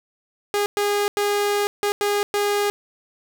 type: tone bursts at uneven times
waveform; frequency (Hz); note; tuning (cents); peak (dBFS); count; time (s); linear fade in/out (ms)
sawtooth; 409.6; G#4; -24; -15; 6; 0.54-0.66 / 0.77-1.08 / 1.17-1.67 / 1.83-1.92 / 2.01-2.23 / 2.34-2.7; 0
effects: none